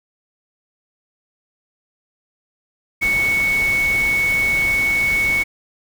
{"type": "tone in noise", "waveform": "sine", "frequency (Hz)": 2217, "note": "C#7", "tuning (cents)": 0, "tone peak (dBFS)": -15, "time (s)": [3.01, 5.44], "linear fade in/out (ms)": 20, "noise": "pink", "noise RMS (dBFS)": -29, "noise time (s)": [3.01, 5.44], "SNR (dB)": 11, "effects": []}